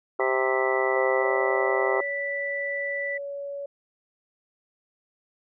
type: harmonic tone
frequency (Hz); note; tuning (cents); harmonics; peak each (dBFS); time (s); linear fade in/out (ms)
130.81; C3; 0; 3 / 4 / 5 / 6 / 7 / 8 / 9 / 10; -26 / -28 / -30 / -32 / -33 / -34 / -35 / -36; 0.19-2.01; 5
type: tone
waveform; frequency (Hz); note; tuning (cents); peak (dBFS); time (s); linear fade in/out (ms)
sine; 1973; B6; -2; -28; 0.2-3.18; 10
type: tone with pitch glide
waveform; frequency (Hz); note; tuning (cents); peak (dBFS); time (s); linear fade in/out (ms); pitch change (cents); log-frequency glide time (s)
sine; 523.3 to 564.1; C5 to C#5; 0 to +30; -31; 0.96-3.66; 5; +130; 1.2-1.28
effects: none